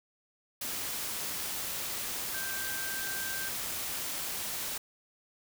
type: tone in noise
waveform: sine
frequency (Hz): 1568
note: G6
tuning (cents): 0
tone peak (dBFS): -38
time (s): 2.34-3.49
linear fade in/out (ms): 5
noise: white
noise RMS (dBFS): -36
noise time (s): 0.61-4.78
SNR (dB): -5
effects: none